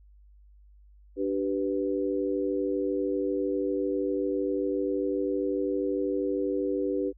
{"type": "chord", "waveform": "sine", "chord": "G major", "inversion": "second", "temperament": "equal with one note detuned", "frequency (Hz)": [293.7, 386.4, 493.9], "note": ["D4", "G4", "B4"], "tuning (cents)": [0, -25, 0], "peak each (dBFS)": [-30, -29, -31], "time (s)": [1.16, 7.13], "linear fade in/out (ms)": 50, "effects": ["added 50 Hz sine -52 dBFS peak until 7.17 s"]}